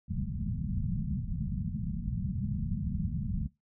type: low-pass noise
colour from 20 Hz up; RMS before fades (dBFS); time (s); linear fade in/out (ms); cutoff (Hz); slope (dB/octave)
white; -33; 0.08-3.48; 20; 220; 96
effects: noise-tail reverb RT60 0.2 s tail -20 dB re dry